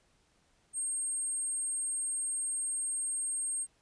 sine tone, 8540 Hz, C9, 34 cents sharp, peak -31 dBFS, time 0.73-3.67 s, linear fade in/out 50 ms, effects pink hiss -70 dBFS RMS until 3.81 s + resampled to 22050 Hz

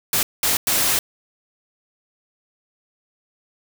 white noise bursts at uneven times, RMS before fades -19 dBFS, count 3, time 0.13-0.23 / 0.43-0.57 / 0.67-0.99 s, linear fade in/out 2 ms, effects none

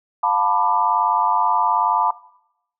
sine chord, B half-diminished seventh, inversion second, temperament just, 711.2 / 889 / 987.8 / 1185.3 Hz, F5 / A5 / B5 / D6, +31 / +18 / 0 / +16 cents, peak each -25 / -20 / -19 / -23 dBFS, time 0.23-2.11 s, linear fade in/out 5 ms, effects noise-tail reverb RT60 0.8 s tail -19 dB re dry

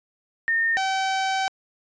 sine / sawtooth tone pair in turn, 1826 / 767.7 Hz, A#6 / G5, -36 / -36 cents, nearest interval octave + minor third, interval 1500 cents, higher first, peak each -19 / -18 dBFS, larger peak second, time 0.48-0.77 / 0.77-1.48 s, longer second, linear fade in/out 0 ms, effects resampled to 16000 Hz

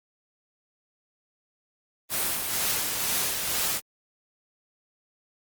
white noise with tremolo, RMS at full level -26 dBFS, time 2.09-3.81 s, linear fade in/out 50 ms, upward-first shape sine, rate 2.1 Hz, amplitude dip 35%, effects Opus 24 kbps

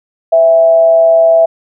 sine tone with frequency modulation, 659.3 Hz, E5, in tune, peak -4 dBFS, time 0.32-1.46 s, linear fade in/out 10 ms, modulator 145 Hz, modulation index 0.26, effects none

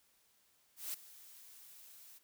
blue noise with ADSR envelope, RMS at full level -39 dBFS, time 0.76-2.19 s, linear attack 180 ms, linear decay 5 ms, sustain -18 dB, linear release 19 ms, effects white hiss -72 dBFS RMS until 2.23 s

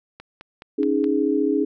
click train, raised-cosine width 0.3 ms, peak -23 dBFS, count 5, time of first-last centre 0.2-1.042 s, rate 4.75 Hz
sine chord, C# suspended second, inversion none, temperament just, 277.2 / 311.8 / 415.8 Hz, C#4 / D#4 / G#4, 0 / +4 / +2 cents, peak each -22 dBFS, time 0.78-1.65 s, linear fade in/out 10 ms
effects none

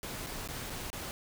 pink noise with dropouts, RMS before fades -40 dBFS, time 0.03-1.11 s, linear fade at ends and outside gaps 0 ms, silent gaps 0.264-0.269 / 0.475-0.487 / 0.698-0.703 / 0.902-0.93 s, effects none

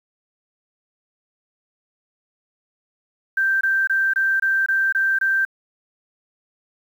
sine tone bursts, 1568 Hz, G6, in tune, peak -16 dBFS, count 8, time 3.37-5.451 s, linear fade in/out 5 ms, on 240 ms, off 23 ms, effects 8-bit

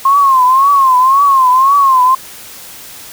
sine tone with vibrato, 1068 Hz, C6, 35 cents sharp, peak -5 dBFS, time 0.05-2.15 s, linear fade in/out 5 ms, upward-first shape triangle, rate 1.9 Hz, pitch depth 130 cents each way, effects white hiss -32 dBFS RMS until 3.12 s

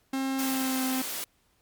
45% pulse tone with pitch glide, 267.2 to 260.2 Hz, C4 to C4, +36 to -9 cents, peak -27 dBFS, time 0.13-1.02 s, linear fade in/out 5 ms, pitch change -45 cents, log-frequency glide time 0.38-0.83 s
white high-pass noise, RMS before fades -34 dBFS, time 0.39-1.24 s, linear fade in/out 0 ms, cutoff 160 Hz, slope 24 dB/octave
effects pink hiss -68 dBFS RMS until 1.61 s + MP3 96 kbps

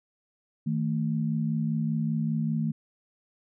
sine tone pair together, 158.21 / 223.3 Hz, D#3 / A3, +29 / +26 cents, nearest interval tritone, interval 597 cents, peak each -27 / -28 dBFS, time 0.66-2.72 s, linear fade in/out 10 ms, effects none

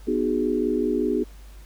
sine chord, G# minor seventh, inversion first, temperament equal with one note detuned, 246.9 / 305.1 / 370 / 415.3 Hz, B3 / D#4 / F#4 / G#4, 0 / -34 / 0 / 0 cents, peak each -26 dBFS, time 0.07-1.24 s, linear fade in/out 10 ms, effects added 50 Hz sine -41 dBFS peak until 1.65 s + pink hiss -54 dBFS RMS until 1.65 s

